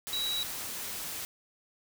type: tone in noise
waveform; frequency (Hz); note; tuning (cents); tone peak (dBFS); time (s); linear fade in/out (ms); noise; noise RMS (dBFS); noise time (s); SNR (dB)
sine; 3889; B7; -27; -30; 0.13-0.43; 0; white; -38; 0.07-1.25; +5
effects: none